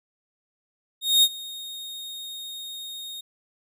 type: tone with ADSR envelope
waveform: 40% pulse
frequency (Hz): 3714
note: A#7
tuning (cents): -7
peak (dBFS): -12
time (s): 1.01-3.21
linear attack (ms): 220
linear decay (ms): 52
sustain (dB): -21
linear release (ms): 8
effects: none